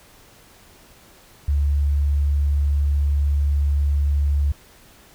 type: tone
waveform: sine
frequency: 71.7 Hz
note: D2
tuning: 41 cents flat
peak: -16 dBFS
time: 1.48-4.52 s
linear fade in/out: 5 ms
effects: pink hiss -50 dBFS RMS until 5.14 s